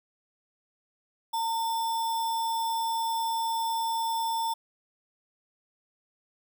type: tone with sample-and-hold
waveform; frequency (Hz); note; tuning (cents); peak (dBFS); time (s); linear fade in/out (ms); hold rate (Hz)
sine; 909; A#5; -44; -26; 1.33-4.54; 10; 4410
effects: none